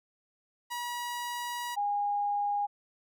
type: tone pair in turn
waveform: sawtooth / sine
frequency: 964 / 817.4 Hz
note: B5 / G#5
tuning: -42 / -28 cents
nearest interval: minor third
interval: 286 cents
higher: first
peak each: -30 / -27 dBFS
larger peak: second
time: 0.7-1.76 / 1.76-2.67 s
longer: first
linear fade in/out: 20 ms
effects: none